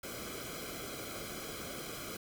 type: noise with comb filter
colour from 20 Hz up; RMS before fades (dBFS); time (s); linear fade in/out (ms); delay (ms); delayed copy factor
pink; -43; 0.03-2.17; 5; 1.1; -0.8
effects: none